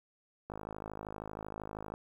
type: click train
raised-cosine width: 1 ms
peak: -27 dBFS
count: 77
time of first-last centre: 0.5-1.939 s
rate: 52.8 Hz
effects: 10-bit